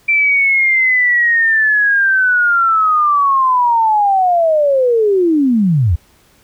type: linear sweep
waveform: sine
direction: down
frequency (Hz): 2349 to 72.2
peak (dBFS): -9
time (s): 0.08-5.96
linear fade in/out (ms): 10
effects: pink hiss -51 dBFS RMS until 6.43 s